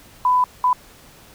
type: tone bursts at uneven times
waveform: sine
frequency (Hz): 999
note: B5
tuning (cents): +20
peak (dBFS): -13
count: 2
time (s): 0.25-0.44 / 0.64-0.73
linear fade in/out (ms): 2
effects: pink hiss -47 dBFS RMS until 1.34 s

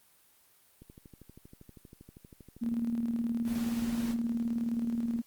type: click train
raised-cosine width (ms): 3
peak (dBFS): -37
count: 25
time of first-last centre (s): 0.82-2.725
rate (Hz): 12.6
type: tone with tremolo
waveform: sine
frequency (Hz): 232.9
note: A#3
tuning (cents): -1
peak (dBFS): -27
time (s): 2.61-5.22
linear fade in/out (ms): 20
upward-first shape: square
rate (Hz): 19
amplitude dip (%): 45
type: noise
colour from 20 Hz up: pink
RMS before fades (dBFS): -44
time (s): 3.44-4.16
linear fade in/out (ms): 50
effects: white hiss -64 dBFS RMS until 5.26 s + Opus 32 kbps

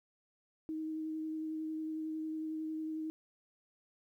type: tone with vibrato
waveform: sine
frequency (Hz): 314.6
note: D#4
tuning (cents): +19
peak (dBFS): -36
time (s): 0.69-3.1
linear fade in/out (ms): 0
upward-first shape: sine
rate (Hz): 11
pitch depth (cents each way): 12
effects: 12-bit

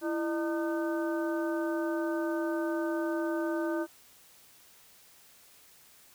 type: harmonic tone with a mistuned harmonic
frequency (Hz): 304.9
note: D#4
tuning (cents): -35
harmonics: 1 / 2 / 3 / 4 / 5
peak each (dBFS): -30 / -35 / -42 / -43 / -41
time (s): 0.01-3.87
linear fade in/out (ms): 50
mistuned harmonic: 1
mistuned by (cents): +150
effects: white hiss -58 dBFS RMS until 6.14 s

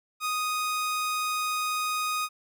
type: tone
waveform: sawtooth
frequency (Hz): 1244.5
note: D#6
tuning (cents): 0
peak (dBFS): -23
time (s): 0.2-2.29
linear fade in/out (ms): 50
effects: none

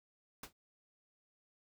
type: noise with exponential decay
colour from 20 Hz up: pink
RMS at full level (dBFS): -41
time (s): 0.43-0.53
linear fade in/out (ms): 5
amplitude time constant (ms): 20
effects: none

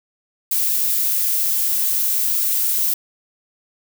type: noise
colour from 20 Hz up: violet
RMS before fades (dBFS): -19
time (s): 0.51-2.94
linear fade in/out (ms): 5
effects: none

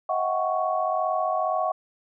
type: tone cluster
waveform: sine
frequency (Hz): 635 / 730 / 772 / 1112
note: D#5 / F#5 / G5 / C#6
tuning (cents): +35 / -24 / -27 / +5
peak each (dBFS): -27 / -26 / -34 / -28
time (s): 0.09-1.72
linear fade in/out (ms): 5
effects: none

